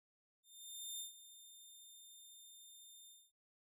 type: tone with ADSR envelope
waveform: 15% pulse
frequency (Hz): 3614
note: A7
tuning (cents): +46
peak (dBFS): -36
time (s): 0.43-3.32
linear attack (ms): 570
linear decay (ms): 120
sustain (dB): -14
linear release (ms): 240
effects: none